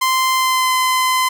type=tone with pitch glide; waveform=sawtooth; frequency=1040 to 1026.9 Hz; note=C6 to C6; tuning=-11 to -33 cents; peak=-10 dBFS; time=0.01-1.29 s; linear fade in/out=10 ms; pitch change=-22 cents; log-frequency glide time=0.33-0.72 s; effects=none